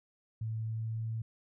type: tone with pitch glide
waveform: sine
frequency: 111 to 112.29 Hz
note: A2 to A2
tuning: +16 to +36 cents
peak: -33 dBFS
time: 0.41-1.22 s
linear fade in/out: 5 ms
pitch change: +20 cents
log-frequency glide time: 0.58-1.06 s
effects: none